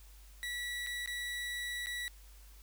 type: tone with dropouts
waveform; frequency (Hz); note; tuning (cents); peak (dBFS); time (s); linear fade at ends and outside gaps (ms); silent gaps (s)
30% pulse; 1946; B6; -26; -34; 0.43-2.08; 0; 0.864-0.87 / 1.06-1.075 / 1.86-1.869
effects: added 50 Hz sine -53 dBFS peak until 2.62 s + white hiss -62 dBFS RMS until 2.62 s